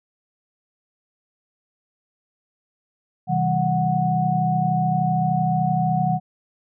sine tone cluster, 133.1 / 163.4 / 196.6 / 737 Hz, C3 / E3 / G3 / F#5, +30 / -15 / +5 / -7 cents, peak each -26 / -22 / -27 / -21 dBFS, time 3.27-6.2 s, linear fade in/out 50 ms, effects none

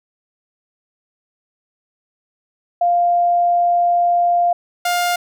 sine / sawtooth tone pair in turn, 698.5 / 705.4 Hz, F5 / F5, 0 / +17 cents, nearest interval unison, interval 17 cents, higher second, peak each -12 / -12 dBFS, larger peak neither, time 2.81-4.53 / 4.85-5.16 s, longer first, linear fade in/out 5 ms, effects none

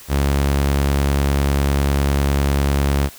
sawtooth tone, 70 Hz, C#2, 18 cents sharp, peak -11 dBFS, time 0.08-3.1 s, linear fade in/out 50 ms, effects white hiss -41 dBFS RMS until 3.18 s

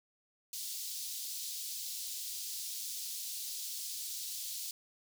pink high-pass noise, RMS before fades -41 dBFS, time 0.53-4.71 s, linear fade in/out 2 ms, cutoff 4000 Hz, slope 24 dB/octave, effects none

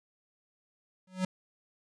square tone with exponential growth, 185.7 Hz, F#3, 7 cents sharp, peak -25 dBFS, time 1.07-1.25 s, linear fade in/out 5 ms, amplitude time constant 38 ms, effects resampled to 22050 Hz

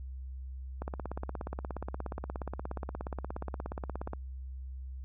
click train, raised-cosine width 1 ms, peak -23 dBFS, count 57, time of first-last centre 0.82-4.134 s, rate 16.9 Hz, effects added 65 Hz sine -39 dBFS peak until 5.04 s

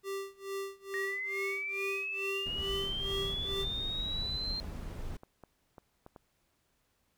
square tone with tremolo, 392 Hz, G4, in tune, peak -35 dBFS, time 0.03-3.66 s, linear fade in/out 50 ms, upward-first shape sine, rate 2.3 Hz, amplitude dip 95%
sine linear sweep, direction up, 1864.7 to 4186 Hz, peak -34 dBFS, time 0.94-4.6 s, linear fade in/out 0 ms
brown noise, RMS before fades -40 dBFS, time 2.46-5.17 s, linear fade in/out 5 ms
clicks, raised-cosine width 1 ms, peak -35 dBFS, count 7, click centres 4.644 / 5.139 / 5.234 / 5.437 / 5.782 / 6.064 / 6.162 s
effects pink hiss -75 dBFS RMS until 7.17 s

